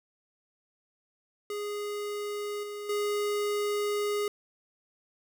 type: tone with level steps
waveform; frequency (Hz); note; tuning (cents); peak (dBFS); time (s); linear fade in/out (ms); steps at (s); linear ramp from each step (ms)
square; 413.4; G#4; -8; -33 / -37 / -28; 1.5-4.28; 2; 2.63 / 2.89; 5
effects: none